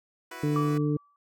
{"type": "chord", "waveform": "10% pulse", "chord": "E suspended second", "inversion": "none", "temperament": "equal", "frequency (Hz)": [329.6, 370, 493.9], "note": ["E4", "F#4", "B4"], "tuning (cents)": [0, 0, 0], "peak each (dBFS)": -36, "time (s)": [0.31, 0.78], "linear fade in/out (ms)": 5}
{"type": "harmonic tone", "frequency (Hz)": 148.4, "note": "D3", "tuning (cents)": 18, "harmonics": [1, 2, 3], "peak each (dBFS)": [-26, -27, -32], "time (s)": [0.43, 0.97], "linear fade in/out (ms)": 5}
{"type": "tone with exponential decay", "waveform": "sine", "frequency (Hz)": 1155, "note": "D6", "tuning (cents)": -29, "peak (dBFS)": -26, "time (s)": [0.56, 1.16], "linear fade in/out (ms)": 1, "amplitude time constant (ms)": 130}
{"effects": []}